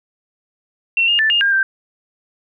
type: tone with pitch steps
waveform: sine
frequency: 2716 / 2831 / 1761 / 2830 / 1609 / 1567 Hz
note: F7 / F7 / A6 / F7 / G6 / G6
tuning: -49 / +23 / +1 / +22 / +45 / -1 cents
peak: -12 dBFS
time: 0.97-1.63 s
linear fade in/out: 2 ms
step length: 110 ms
effects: none